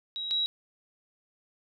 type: tone pair in turn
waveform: sine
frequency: 3844 / 3866 Hz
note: B7 / B7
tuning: -48 / -38 cents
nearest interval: unison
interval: 10 cents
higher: second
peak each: -32 / -25 dBFS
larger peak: second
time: 0.16-0.31 / 0.31-0.46 s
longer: neither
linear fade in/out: 0 ms
effects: none